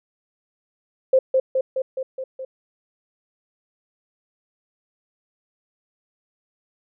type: tone with echo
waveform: sine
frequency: 524 Hz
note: C5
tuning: 2 cents sharp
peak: -11 dBFS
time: 1.13-1.19 s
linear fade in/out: 5 ms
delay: 210 ms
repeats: 6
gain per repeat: -3 dB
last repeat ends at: 2.45 s
effects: none